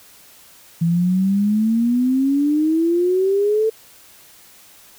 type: exponential sweep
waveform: sine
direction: up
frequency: 164.81 to 446.8 Hz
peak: -14 dBFS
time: 0.81-3.7 s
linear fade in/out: 10 ms
effects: white hiss -47 dBFS RMS until 4.98 s